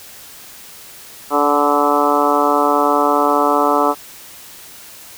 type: harmonic tone with a mistuned harmonic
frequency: 145.1 Hz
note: D3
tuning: 21 cents flat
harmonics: 2 / 3 / 4 / 5 / 6 / 7 / 8 / 9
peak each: -20 / -20 / -20 / -20 / -20 / -20 / -20 / -20 dBFS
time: 1.3-3.95 s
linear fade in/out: 50 ms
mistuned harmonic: 5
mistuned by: +23 cents
effects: white hiss -38 dBFS RMS until 5.17 s